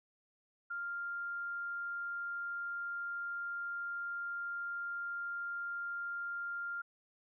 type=tone; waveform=sine; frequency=1396.9 Hz; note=F6; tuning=in tune; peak=-37 dBFS; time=0.7-6.82 s; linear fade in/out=10 ms; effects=none